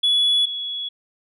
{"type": "tone pair in turn", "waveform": "sine", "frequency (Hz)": [3400, 3375], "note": ["G#7", "G#7"], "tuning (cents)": [40, 27], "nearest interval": "unison", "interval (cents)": 13, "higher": "first", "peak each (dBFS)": [-13, -25], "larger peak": "first", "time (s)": [[0.03, 0.46], [0.46, 0.89]], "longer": "neither", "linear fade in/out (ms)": 10, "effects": ["tanh soft clip ceiling -13 dBFS"]}